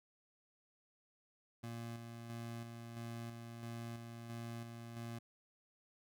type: tone with tremolo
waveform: 25% pulse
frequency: 116.54 Hz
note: A#2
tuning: in tune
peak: -40 dBFS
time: 1.63-5.19 s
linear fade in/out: 10 ms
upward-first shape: square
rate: 1.5 Hz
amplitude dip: 40%
effects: none